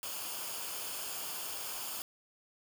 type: noise with comb filter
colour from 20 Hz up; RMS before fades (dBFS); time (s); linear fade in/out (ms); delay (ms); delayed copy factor
white; -40; 0.03-2.02; 0; 0.51; -0.55
effects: none